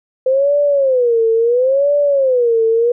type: tone with vibrato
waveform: sine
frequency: 511 Hz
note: C5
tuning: 41 cents flat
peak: -10 dBFS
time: 0.26-2.92 s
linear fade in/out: 5 ms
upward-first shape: sine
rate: 0.73 Hz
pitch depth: 220 cents each way
effects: none